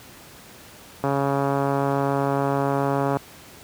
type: click train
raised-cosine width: 1 ms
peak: -9 dBFS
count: 297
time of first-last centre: 1.04-3.169 s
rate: 139 Hz
effects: pink hiss -45 dBFS RMS until 3.63 s + high-pass 80 Hz 12 dB/octave